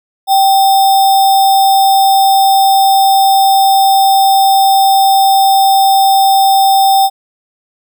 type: tone with sample-and-hold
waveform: sine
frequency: 780 Hz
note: G5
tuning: 9 cents flat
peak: -5 dBFS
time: 0.27-7.1 s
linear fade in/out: 50 ms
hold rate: 4410 Hz
effects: none